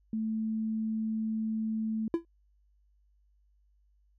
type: tone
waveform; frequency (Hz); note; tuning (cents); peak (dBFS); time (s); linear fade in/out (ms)
sine; 220; A3; 0; -29; 0.13-2.08; 2
type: tone with exponential decay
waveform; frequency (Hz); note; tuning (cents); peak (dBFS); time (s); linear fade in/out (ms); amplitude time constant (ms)
triangle; 335.6; E4; +31; -19; 2.14-2.25; 1; 22
effects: added 50 Hz sine -64 dBFS peak until 4.18 s